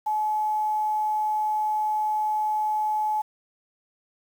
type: tone with quantisation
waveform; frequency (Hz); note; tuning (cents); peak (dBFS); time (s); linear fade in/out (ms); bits
sine; 855; A5; -50; -22; 0.06-3.22; 10; 8
effects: none